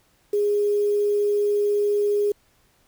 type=tone with quantisation; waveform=sine; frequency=412.2 Hz; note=G#4; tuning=13 cents flat; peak=-18 dBFS; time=0.33-2.32 s; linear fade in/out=5 ms; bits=7; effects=pink hiss -62 dBFS RMS until 2.87 s